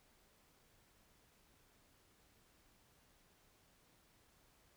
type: silence
effects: pink hiss -71 dBFS RMS until 4.76 s